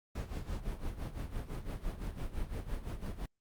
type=noise with tremolo; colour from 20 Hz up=brown; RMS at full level=-36 dBFS; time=0.15-3.26 s; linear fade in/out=5 ms; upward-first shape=sine; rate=5.9 Hz; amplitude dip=75%; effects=Opus 48 kbps